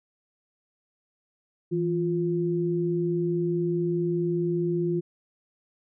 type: tone pair together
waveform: sine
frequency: 165.1 / 349.8 Hz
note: E3 / F4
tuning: +3 / +3 cents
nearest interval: octave + minor second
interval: 1300 cents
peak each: -27 / -25 dBFS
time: 1.71-5.01 s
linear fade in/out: 20 ms
effects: none